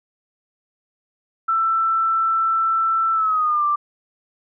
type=tone with pitch glide; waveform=sine; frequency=1332 to 1179.8 Hz; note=E6 to D6; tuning=+18 to +8 cents; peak=-16 dBFS; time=1.48-3.76 s; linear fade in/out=10 ms; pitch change=-210 cents; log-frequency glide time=3.13-3.65 s; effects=none